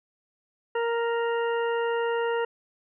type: harmonic tone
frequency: 466.2 Hz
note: A#4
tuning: in tune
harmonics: 1 / 2 / 3 / 4 / 6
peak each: -25 / -31 / -35 / -37 / -41 dBFS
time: 0.75-2.45 s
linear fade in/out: 5 ms
effects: none